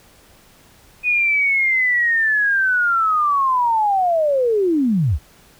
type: linear sweep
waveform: sine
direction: down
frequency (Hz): 2489 to 55.2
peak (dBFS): -14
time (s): 1.03-5.19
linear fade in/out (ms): 50
effects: pink hiss -50 dBFS RMS until 5.59 s